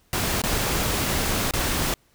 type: noise with dropouts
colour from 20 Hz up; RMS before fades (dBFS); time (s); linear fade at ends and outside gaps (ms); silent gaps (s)
pink; -24; 0.13-1.94; 1; 0.418-0.437 / 1.51-1.536
effects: pink hiss -62 dBFS RMS until 2.14 s